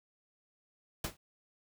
pink noise with exponential decay, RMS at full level -31 dBFS, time 1.04-1.17 s, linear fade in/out 5 ms, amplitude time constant 28 ms, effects none

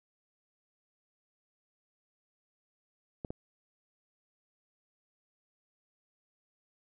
clicks, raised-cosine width 2 ms, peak -24 dBFS, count 2, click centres 3.248 / 3.305 s, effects none

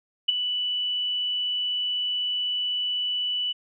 sine tone with ADSR envelope, 2968 Hz, F#7, 5 cents sharp, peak -14 dBFS, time 0.28-3.53 s, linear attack 11 ms, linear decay 14 ms, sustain -10 dB, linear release 17 ms, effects none

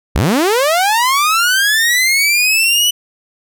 sawtooth linear sweep, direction up, 40.65 to 2986 Hz, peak -7 dBFS, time 0.15-2.91 s, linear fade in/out 10 ms, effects none

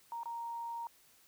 sine tone with dropouts, 932.3 Hz, A#5, in tune, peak -38 dBFS, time 0.12-0.87 s, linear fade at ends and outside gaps 1 ms, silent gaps 0.233-0.257 s, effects white hiss -65 dBFS RMS until 1.27 s

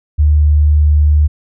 sine tone, 74.8 Hz, D2, 32 cents sharp, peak -6 dBFS, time 0.18-1.28 s, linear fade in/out 20 ms, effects none

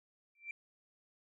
sine tone with exponential growth, 2349 Hz, D7, in tune, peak -36 dBFS, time 0.35-0.51 s, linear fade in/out 2 ms, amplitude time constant 34 ms, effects tanh soft clip ceiling -32 dBFS

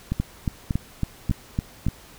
two click trains, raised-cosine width 5 ms, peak -11 / -10 dBFS, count 4 / 7, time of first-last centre 0.12-1.885 / 0.2-1.867 s, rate 1.7 / 3.6 Hz, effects pink hiss -48 dBFS RMS until 2.18 s

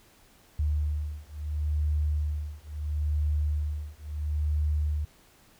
sine beating tone pair, 74.6 / 75.34 Hz, D2 / D2, +28 / +45 cents, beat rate 0.74 Hz, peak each -29 / -29 dBFS, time 0.59-5.05 s, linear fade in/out 5 ms, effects pink hiss -59 dBFS RMS until 5.59 s

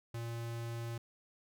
square tone, 116.54 Hz, A#2, in tune, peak -39 dBFS, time 0.14-0.98 s, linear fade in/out 5 ms, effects none

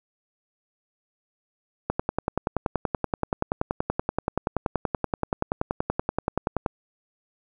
click train, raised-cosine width 1 ms, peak -9 dBFS, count 51, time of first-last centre 1.9-6.662 s, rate 10.5 Hz, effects none

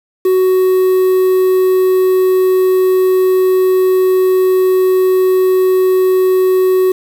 triangle tone with quantisation, 372.3 Hz, F#4, 11 cents sharp, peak -6 dBFS, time 0.25-6.92 s, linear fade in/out 5 ms, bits 5, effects none

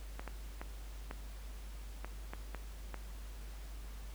clicks, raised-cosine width 0.5 ms, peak -27 dBFS, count 8, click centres 0.195 / 0.277 / 0.615 / 1.111 / 2.046 / 2.335 / 2.547 / 2.943 s, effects added 50 Hz sine -44 dBFS peak until 4.14 s + pink hiss -57 dBFS RMS until 4.14 s

